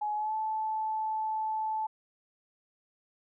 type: tone with pitch glide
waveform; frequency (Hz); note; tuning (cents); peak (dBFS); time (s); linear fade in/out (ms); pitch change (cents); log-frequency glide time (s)
sine; 842 to 871.7; G#5 to A5; +24 to -16; -29; 0.01-1.87; 10; +60; 0.15-0.34
effects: none